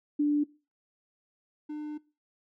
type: tone pair in turn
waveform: sine / triangle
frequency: 293.7 / 300.7 Hz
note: D4 / D4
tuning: 0 / +41 cents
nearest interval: unison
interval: 41 cents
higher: second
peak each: -22 / -32 dBFS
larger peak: first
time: 0.19-0.44 / 1.69-1.98 s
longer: second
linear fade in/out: 10 ms
effects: noise-tail reverb RT60 0.3 s tail -20 dB re dry